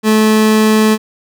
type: tone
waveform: 30% pulse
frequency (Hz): 216.8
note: A3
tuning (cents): -25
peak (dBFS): -5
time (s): 0.03-0.98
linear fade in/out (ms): 50
effects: none